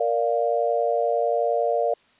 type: chord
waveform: sine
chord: Bb major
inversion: none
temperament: equal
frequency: 466.2 / 587.3 / 698.5 Hz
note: Bb4 / D5 / F5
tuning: 0 / 0 / 0 cents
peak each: -24 dBFS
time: 0-1.94 s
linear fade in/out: 5 ms
effects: white hiss -59 dBFS RMS until 2.19 s + resampled to 8000 Hz